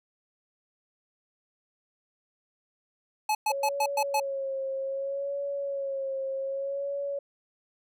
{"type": "tone bursts", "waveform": "square", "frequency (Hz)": 856, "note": "A5", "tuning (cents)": -48, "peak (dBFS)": -24, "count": 6, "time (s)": [3.29, 4.2], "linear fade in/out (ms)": 5, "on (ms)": 60, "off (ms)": 110}
{"type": "tone with vibrato", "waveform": "sine", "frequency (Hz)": 550, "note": "C#5", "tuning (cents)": -14, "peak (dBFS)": -29, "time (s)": [3.5, 7.19], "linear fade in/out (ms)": 5, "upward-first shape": "sine", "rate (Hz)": 0.64, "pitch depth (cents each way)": 42}
{"effects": []}